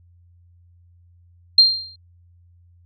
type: tone with exponential decay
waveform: sine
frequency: 4186 Hz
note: C8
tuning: in tune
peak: -5 dBFS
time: 1.58-1.96 s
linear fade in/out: 5 ms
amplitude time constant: 81 ms
effects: added 87 Hz sine -50 dBFS peak until 2.85 s